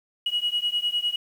sine beating tone pair, 2902 / 2911.9 Hz, F#7 / F#7, -34 / -28 cents, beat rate 9.9 Hz, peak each -25 dBFS, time 0.26-1.16 s, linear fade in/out 5 ms, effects tanh soft clip ceiling -17 dBFS + 8-bit

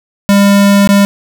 square tone with dropouts, 200.4 Hz, G3, 38 cents sharp, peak -5 dBFS, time 0.29-1.05 s, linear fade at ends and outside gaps 0 ms, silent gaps 0.874-0.89 s, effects none

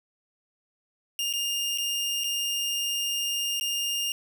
sawtooth tone with dropouts, 2818 Hz, F7, 15 cents sharp, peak -23 dBFS, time 1.19-4.12 s, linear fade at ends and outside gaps 1 ms, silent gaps 1.328-1.336 / 1.776-1.783 / 2.237-2.242 / 3.598-3.61 s, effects none

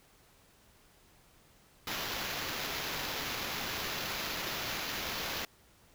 white noise with sample-and-hold, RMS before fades -37 dBFS, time 1.87-5.45 s, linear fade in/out 2 ms, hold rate 8820 Hz, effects pink hiss -63 dBFS RMS until 5.94 s

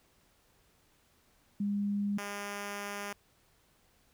sine / 5% pulse tone pair in turn, 203 / 203 Hz, G#3 / G#3, -39 / -39 cents, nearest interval unison, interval 0 cents, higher neither, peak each -29 / -26 dBFS, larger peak second, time 1.6-2.18 / 2.18-3.13 s, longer second, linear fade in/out 5 ms, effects pink hiss -68 dBFS RMS until 4.13 s

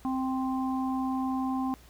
harmonic tone, 261.6 Hz, C4, in tune, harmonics 1 / 3 / 4, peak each -28 / -35 / -37 dBFS, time 0.05-1.74 s, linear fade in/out 0 ms, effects added 60 Hz sine -53 dBFS peak until 1.89 s + pink hiss -57 dBFS RMS until 1.89 s

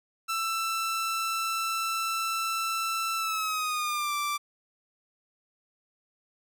sawtooth tone with pitch glide, 1332 to 1173 Hz, E6 to D6, +18 to -2 cents, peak -24 dBFS, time 0.28-4.38 s, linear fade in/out 20 ms, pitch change -220 cents, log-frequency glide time 3.16-4.14 s, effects none

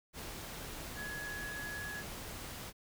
sine tone in noise, 1682 Hz, G#6, 22 cents sharp, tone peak -41 dBFS, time 0.95-2.04 s, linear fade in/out 50 ms, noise pink, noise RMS -45 dBFS, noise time 0.13-2.73 s, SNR +1 dB, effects none

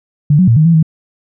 sine tone with pitch steps, 147.4 / 184.3 / 115.6 / 155.5 / 167 / 158.9 Hz, D3 / F#3 / A#2 / D#3 / E3 / D#3, +7 / -7 / -14 / -1 / +23 / +37 cents, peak -5 dBFS, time 0.3-0.828 s, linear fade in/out 5 ms, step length 88 ms, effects none

